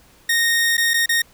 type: tone with dropouts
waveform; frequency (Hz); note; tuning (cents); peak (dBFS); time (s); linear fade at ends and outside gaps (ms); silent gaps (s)
sawtooth; 1855; A#6; -9; -12; 0.29-1.22; 5; 0.77-0.778 / 0.936-0.94 / 1.06-1.091
effects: pink hiss -52 dBFS RMS until 1.33 s